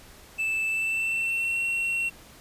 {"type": "tone with pitch glide", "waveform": "triangle", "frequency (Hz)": [2637, 2725], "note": ["E7", "F7"], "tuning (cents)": [0, -43], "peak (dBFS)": -23, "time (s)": [0.38, 2.1], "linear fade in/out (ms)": 20, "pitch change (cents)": 57, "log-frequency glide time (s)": [0.66, 1.6], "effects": ["pink hiss -50 dBFS RMS until 2.4 s", "resampled to 32000 Hz"]}